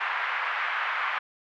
pink band-pass noise, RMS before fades -29 dBFS, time 0-1.19 s, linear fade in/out 10 ms, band 980 to 2300 Hz, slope 24 dB/octave, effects none

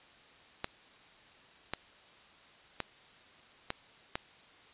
clicks, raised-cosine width 0.3 ms, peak -17 dBFS, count 5, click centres 0.644 / 1.736 / 2.803 / 3.704 / 4.155 s, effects white hiss -58 dBFS RMS until 4.73 s + resampled to 8000 Hz

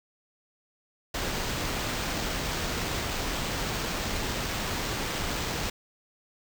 pink noise with sample-and-hold, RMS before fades -31 dBFS, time 1.14-5.7 s, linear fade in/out 5 ms, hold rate 11025 Hz, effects none

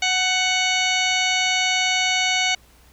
harmonic tone with a mistuned harmonic, 740 Hz, F#5, in tune, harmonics 1 / 2 / 3 / 4 / 5 / 6 / 8 / 9 / 10, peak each -26 / -30 / -22 / -24 / -28 / -29 / -29 / -34 / -39 dBFS, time 0.02-2.55 s, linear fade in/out 5 ms, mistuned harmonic 2, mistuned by +25 cents, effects added 60 Hz sine -54 dBFS peak until 2.92 s + pink hiss -54 dBFS RMS until 2.92 s

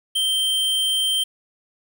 square tone, 3136 Hz, G7, in tune, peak -19 dBFS, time 0.15-1.24 s, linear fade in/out 10 ms, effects 8-bit

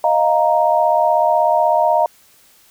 sine chord, Eb suspended second, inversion none, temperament equal, 622.3 / 698.5 / 932.3 Hz, Eb5 / F5 / Bb5, 0 / 0 / 0 cents, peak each -16 dBFS, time 0.04-2.06 s, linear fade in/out 2 ms, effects white hiss -51 dBFS RMS until 2.7 s

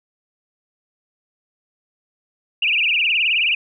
sine tone with vibrato, 2617 Hz, E7, 13 cents flat, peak -15 dBFS, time 2.62-3.55 s, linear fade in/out 5 ms, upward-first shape triangle, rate 19 Hz, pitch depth 220 cents each way, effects none

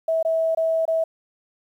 sine tone with dropouts, 650 Hz, E5, 24 cents flat, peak -18 dBFS, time 0.08-1.04 s, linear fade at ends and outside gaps 5 ms, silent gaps 0.228-0.249 / 0.549-0.572 / 0.854-0.878 s, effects 9-bit

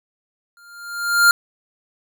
square tone with exponential growth, 1400 Hz, F6, 4 cents sharp, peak -8 dBFS, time 0.57-1.31 s, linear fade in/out 1 ms, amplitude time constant 160 ms, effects none

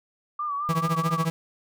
sine tone with vibrato, 1166 Hz, D6, 13 cents flat, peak -26 dBFS, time 0.39-1.25 s, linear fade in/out 5 ms, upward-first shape sine, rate 4.6 Hz, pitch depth 63 cents each way
45% pulse tone with tremolo, 163.6 Hz, E3, 13 cents flat, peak -20 dBFS, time 0.69-1.3 s, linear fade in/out 0 ms, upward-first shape triangle, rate 14 Hz, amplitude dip 100%
effects none

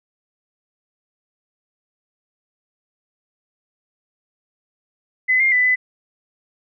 sine tone with pitch steps, 2020 / 2116 / 1994 / 2006 Hz, B6 / C7 / B6 / B6, +39 / +19 / +16 / +26 cents, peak -13 dBFS, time 5.28-5.76 s, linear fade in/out 20 ms, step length 120 ms, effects none

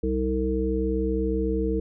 harmonic tone with a mistuned harmonic, 63.9 Hz, C2, 40 cents flat, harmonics 1 / 3 / 5 / 7, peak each -27 / -30 / -28 / -27 dBFS, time 0.03-1.8 s, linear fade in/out 5 ms, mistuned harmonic 7, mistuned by +21 cents, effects none

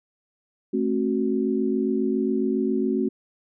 sine chord, F# diminished, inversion first, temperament equal with one note detuned, 220 / 267.3 / 370 Hz, A3 / C4 / F#4, 0 / +37 / 0 cents, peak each -25 dBFS, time 0.73-3.09 s, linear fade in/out 10 ms, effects none

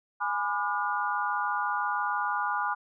sine chord, G# diminished seventh, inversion none, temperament just, 830.6 / 996.7 / 1196.1 / 1435.3 Hz, G#5 / B5 / D6 / F6, 0 / +16 / +31 / +47 cents, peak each -32 dBFS, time 0.2-2.75 s, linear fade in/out 20 ms, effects none

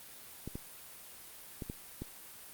clicks, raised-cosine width 3 ms, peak -26 dBFS, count 5, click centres 0.476 / 0.555 / 1.622 / 1.699 / 2.02 s, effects white hiss -51 dBFS RMS until 2.53 s + Opus 32 kbps

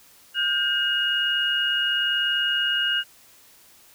sine tone cluster, 1436 / 1577 / 2866 Hz, F6 / G6 / F7, +48 / +10 / +44 cents, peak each -30 / -26 / -22 dBFS, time 0.34-3.04 s, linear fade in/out 50 ms, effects white hiss -53 dBFS RMS until 3.94 s

